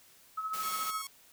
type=tone with tremolo; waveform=sine; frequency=1288 Hz; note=E6; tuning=41 cents flat; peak=-31 dBFS; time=0.37-1.02 s; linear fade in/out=10 ms; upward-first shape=sine; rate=14 Hz; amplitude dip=55%
type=high-pass noise; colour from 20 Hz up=white; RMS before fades=-41 dBFS; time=0.53-0.91 s; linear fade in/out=10 ms; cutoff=130 Hz; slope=48 dB/octave
type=tone; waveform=5% pulse; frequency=1100 Hz; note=C#6; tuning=14 cents flat; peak=-27 dBFS; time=0.63-1.07 s; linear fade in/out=2 ms
effects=white hiss -60 dBFS RMS until 1.32 s